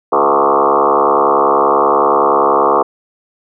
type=tone with frequency modulation; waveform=sine; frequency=787 Hz; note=G5; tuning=7 cents sharp; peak=-8 dBFS; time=0.12-2.83 s; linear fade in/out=10 ms; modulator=70.5 Hz; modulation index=6.1; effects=none